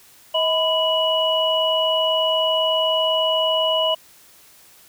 sine tone cluster, 638 / 1000 / 2932 Hz, D#5 / B5 / F#7, +43 / +21 / -16 cents, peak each -20 / -25 / -20 dBFS, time 0.34-3.95 s, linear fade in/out 10 ms, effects white hiss -50 dBFS RMS until 4.88 s

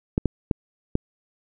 clicks, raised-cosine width 3 ms, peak -7 dBFS, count 4, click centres 0.179 / 0.257 / 0.512 / 0.954 s, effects none

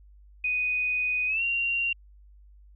sine tone with pitch glide, 2489 to 2762 Hz, D#7 to F7, 0 to -20 cents, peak -24 dBFS, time 0.44-1.93 s, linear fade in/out 5 ms, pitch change +180 cents, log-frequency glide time 1.27-1.43 s, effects added 50 Hz sine -50 dBFS peak until 2.75 s

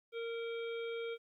harmonic tone, 462.1 Hz, A#4, 15 cents flat, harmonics 1 / 3 / 5 / 7 / 8, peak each -38 / -50 / -49 / -52 / -59 dBFS, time 0.12-1.18 s, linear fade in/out 50 ms, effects 13-bit

